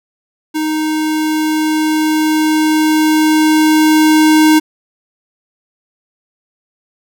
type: tone with level ramp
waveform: square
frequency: 310.7 Hz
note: D#4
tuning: 2 cents flat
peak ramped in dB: -15 to -6 dBFS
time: 0.54-4.6 s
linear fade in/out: 20 ms
effects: none